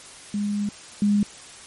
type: tone pair in turn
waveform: sine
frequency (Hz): 205.3 / 205.3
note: G#3 / G#3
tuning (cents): -20 / -20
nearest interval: unison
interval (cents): 0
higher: neither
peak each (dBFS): -22 / -16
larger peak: second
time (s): 0.34-0.69 / 1.02-1.23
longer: first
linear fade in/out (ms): 2
effects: white hiss -43 dBFS RMS until 1.66 s + MP3 48 kbps